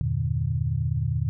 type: chord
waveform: sine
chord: E half-diminished seventh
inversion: none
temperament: just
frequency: 82.41 / 98.89 / 118.67 / 148.33 Hz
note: E2 / G2 / Bb2 / D3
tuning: 0 / +16 / +31 / +18 cents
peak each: -29 / -32 / -26 / -28 dBFS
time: 0.01-1.29 s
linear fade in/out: 0 ms
effects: none